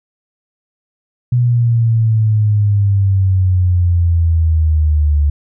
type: exponential sweep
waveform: sine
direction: down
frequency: 123.47 to 72.3 Hz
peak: -9 dBFS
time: 1.32-5.3 s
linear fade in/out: 5 ms
effects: none